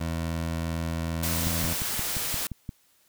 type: tone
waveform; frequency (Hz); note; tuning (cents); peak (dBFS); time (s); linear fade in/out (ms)
20% pulse; 82.41; E2; 0; -23; 0-1.74; 10
type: noise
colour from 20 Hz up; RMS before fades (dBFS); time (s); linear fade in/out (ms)
white; -30; 1.23-2.47; 2
type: click train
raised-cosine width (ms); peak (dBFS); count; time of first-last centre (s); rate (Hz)
5; -21; 8; 1.47-2.692; 5.73
effects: white hiss -64 dBFS RMS until 3.08 s